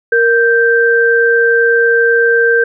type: tone pair together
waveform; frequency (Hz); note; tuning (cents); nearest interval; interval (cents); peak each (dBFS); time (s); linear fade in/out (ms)
sine; 466.2 / 1568; A#4 / G6; 0 / 0; octave + major sixth; 2100; -10; 0.12-2.64; 5
effects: none